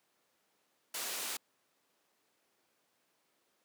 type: low-pass noise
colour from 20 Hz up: white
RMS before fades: -39 dBFS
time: 0.94-1.37 s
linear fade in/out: 5 ms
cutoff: 12000 Hz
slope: 12 dB/octave
effects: pink hiss -75 dBFS RMS until 3.64 s + high-pass 300 Hz 12 dB/octave